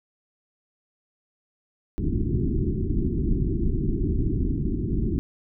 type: low-pass noise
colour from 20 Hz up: pink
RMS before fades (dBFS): -24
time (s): 1.98-5.19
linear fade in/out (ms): 0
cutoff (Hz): 390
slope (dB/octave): 96
effects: none